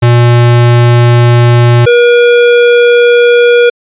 square tone pair in turn, 119.9 / 479.6 Hz, A#2 / A#4, +49 / +49 cents, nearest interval 2 octaves, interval 2400 cents, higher second, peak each -3 dBFS, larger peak neither, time 0.02-1.86 / 1.86-3.7 s, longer neither, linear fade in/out 10 ms, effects resampled to 8000 Hz

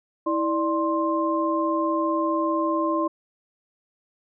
sine tone cluster, 325.3 / 590 / 1052 Hz, E4 / D5 / C6, -23 / +8 / +9 cents, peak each -24 / -27 / -25 dBFS, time 0.26-3.08 s, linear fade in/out 10 ms, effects none

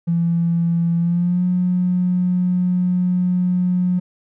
triangle tone with pitch glide, 169.2 to 180.3 Hz, E3 to F#3, +45 to -45 cents, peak -11 dBFS, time 0.07-4 s, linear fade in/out 20 ms, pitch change +110 cents, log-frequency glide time 0.98-1.44 s, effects tanh soft clip ceiling -13 dBFS

